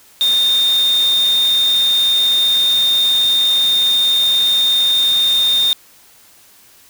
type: tone in noise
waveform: sine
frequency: 3648 Hz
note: A#7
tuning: 38 cents flat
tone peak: -11 dBFS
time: 0.21-5.73 s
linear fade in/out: 0 ms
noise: white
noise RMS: -27 dBFS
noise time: 0.21-5.73 s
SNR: +13 dB
effects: white hiss -47 dBFS RMS until 6.89 s